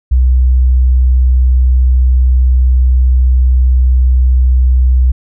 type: tone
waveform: sine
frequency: 63.2 Hz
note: B1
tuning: 41 cents sharp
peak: -5 dBFS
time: 0.11-5.12 s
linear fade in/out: 10 ms
effects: none